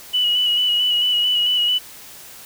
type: tone with vibrato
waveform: sine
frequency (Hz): 2942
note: F#7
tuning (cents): -11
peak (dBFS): -15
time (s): 0.13-1.79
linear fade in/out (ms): 20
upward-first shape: square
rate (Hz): 4.5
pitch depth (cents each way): 23
effects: white hiss -40 dBFS RMS until 2.45 s